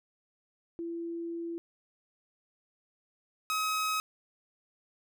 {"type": "tone pair in turn", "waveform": ["sine", "sawtooth"], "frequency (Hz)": [336.9, 1272], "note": ["E4", "D#6"], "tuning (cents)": [38, 38], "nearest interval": "octave + major seventh", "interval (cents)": 2300, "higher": "second", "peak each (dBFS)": [-34, -25], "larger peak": "second", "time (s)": [[0.79, 1.58], [3.5, 4]], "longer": "first", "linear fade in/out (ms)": 0, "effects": []}